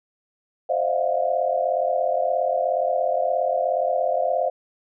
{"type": "tone cluster", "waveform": "sine", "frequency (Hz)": [523, 611, 673, 710], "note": ["C5", "D#5", "E5", "F5"], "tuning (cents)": [-1, -32, 36, 28], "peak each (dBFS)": -25, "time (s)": [0.69, 4.5], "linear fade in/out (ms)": 10, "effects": []}